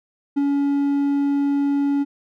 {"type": "tone with ADSR envelope", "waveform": "triangle", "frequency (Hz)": 282.3, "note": "C#4", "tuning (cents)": 32, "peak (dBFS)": -13, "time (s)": [0.36, 2.05], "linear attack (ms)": 17, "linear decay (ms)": 18, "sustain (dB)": -2, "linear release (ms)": 31, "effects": []}